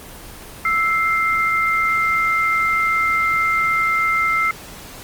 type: tone pair together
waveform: sine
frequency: 1319.8 / 2095 Hz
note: E6 / C7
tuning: +2 / +2 cents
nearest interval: minor sixth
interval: 800 cents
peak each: -18 dBFS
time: 0.65-4.51 s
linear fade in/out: 2 ms
effects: pink hiss -37 dBFS RMS until 5.03 s + Opus 24 kbps